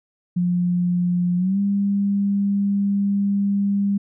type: tone with pitch glide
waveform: sine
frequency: 177.2 to 200.1 Hz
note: F3 to G3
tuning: +25 to +36 cents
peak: -17 dBFS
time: 0.36-3.98 s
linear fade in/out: 10 ms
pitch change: +211 cents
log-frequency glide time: 1.37-1.59 s
effects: none